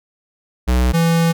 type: tone pair in turn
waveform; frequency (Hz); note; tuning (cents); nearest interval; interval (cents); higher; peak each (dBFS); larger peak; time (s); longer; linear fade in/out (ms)
square; 62.2 / 166.45; B1 / E3; +13 / +17; octave + perfect fourth; 1704; second; -13; neither; 0.67-0.93 / 0.93-1.33; second; 20
effects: none